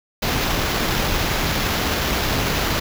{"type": "noise with sample-and-hold", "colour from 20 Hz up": "pink", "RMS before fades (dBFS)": -21, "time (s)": [0.22, 2.8], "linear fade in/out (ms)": 10, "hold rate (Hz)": 8820, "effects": []}